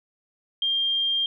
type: tone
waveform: sine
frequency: 3198 Hz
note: G7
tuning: 34 cents sharp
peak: -21 dBFS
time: 0.62-1.26 s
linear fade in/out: 2 ms
effects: none